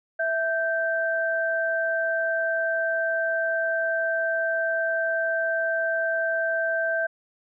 sine tone pair together, 657 / 1562.6 Hz, E5 / G6, -6 / -6 cents, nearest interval octave + minor third, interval 1500 cents, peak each -25 dBFS, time 0.19-7.07 s, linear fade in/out 10 ms, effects none

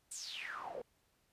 pink noise with band-pass filter sweep, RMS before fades -45 dBFS, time 0.11-0.82 s, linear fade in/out 5 ms, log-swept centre 8800 to 430 Hz, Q 7.8, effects pink hiss -75 dBFS RMS until 1.32 s + resampled to 32000 Hz

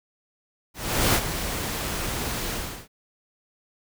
pink noise with ADSR envelope, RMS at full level -19 dBFS, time 0.74-2.88 s, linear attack 400 ms, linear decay 64 ms, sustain -10 dB, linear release 350 ms, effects none

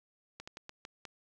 slowing click train, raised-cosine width 0.2 ms, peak -27 dBFS, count 6, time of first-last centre 0.4-1.052 s, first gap 75 ms, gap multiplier 1.28, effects none

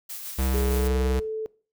blue noise with tremolo, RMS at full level -35 dBFS, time 0.09-0.88 s, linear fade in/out 10 ms, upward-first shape sine, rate 6.5 Hz, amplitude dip 35%
square tone, 65.41 Hz, C2, in tune, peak -23 dBFS, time 0.38-1.2 s, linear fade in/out 10 ms
sine tone with pitch glide, 417.6 to 437.9 Hz, G#4 to A4, +10 to -8 cents, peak -27 dBFS, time 0.54-1.46 s, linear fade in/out 0 ms, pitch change +82 cents, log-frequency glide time 0.65-0.95 s
effects noise-tail reverb RT60 0.4 s tail -22 dB re dry

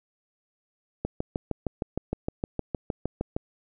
click train, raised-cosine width 2 ms, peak -14 dBFS, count 16, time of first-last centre 1.05-3.365 s, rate 6.48 Hz, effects none

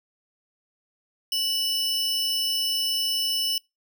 45% pulse tone pair together, 2949 / 5288 Hz, F#7 / E8, -6 / +5 cents, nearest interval minor seventh, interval 1011 cents, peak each -26 dBFS, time 1.32-3.58 s, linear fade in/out 2 ms, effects noise-tail reverb RT60 0.2 s tail -24 dB re dry

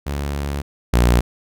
sawtooth tone pair in turn, 71.1 / 59.79 Hz, C#2 / A#1, +45 / +45 cents, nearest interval minor third, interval 300 cents, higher first, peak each -18 / -8 dBFS, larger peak second, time 0.06-0.62 / 0.93-1.21 s, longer first, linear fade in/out 10 ms, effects none

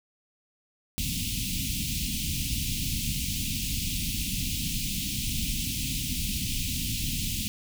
pink band-stop noise, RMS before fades -30 dBFS, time 0.98-7.48 s, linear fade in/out 0 ms, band 270 to 2500 Hz, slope 48 dB/octave, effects none

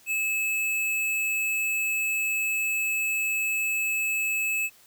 square tone, 2599 Hz, E7, 25 cents flat, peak -25 dBFS, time 0.06-4.7 s, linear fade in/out 50 ms, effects white hiss -56 dBFS RMS until 4.86 s

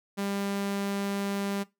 sawtooth tone, 199.3 Hz, G3, 29 cents sharp, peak -25 dBFS, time 0.17-1.64 s, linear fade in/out 20 ms, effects noise-tail reverb RT60 0.2 s tail -19 dB re dry

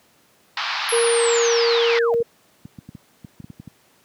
pink band-pass noise, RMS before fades -25 dBFS, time 0.57-1.99 s, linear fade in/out 2 ms, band 820 to 5000 Hz, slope 48 dB/octave
sine linear sweep, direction down, 11150 to 580 Hz, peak -24 dBFS, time 0.89-2.14 s, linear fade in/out 0 ms
sine tone, 467.1 Hz, A#4, 3 cents sharp, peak -16 dBFS, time 0.92-2.23 s, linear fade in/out 10 ms
clicks, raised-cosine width 5 ms, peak -20 dBFS, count 12, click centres 2.145 / 2.203 / 2.654 / 2.787 / 2.89 / 2.951 / 3.247 / 3.402 / 3.443 / 3.502 / 3.599 / 3.676 s
effects pink hiss -57 dBFS RMS until 4.04 s + high-pass 150 Hz 12 dB/octave

